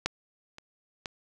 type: clicks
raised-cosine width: 0.2 ms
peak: -9 / -27 / -17 dBFS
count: 3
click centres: 0.06 / 0.584 / 1.058 s
effects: none